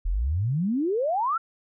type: exponential sweep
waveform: sine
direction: up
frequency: 37.64 to 1396.9 Hz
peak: -22 dBFS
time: 0.05-1.38 s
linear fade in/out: 10 ms
effects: none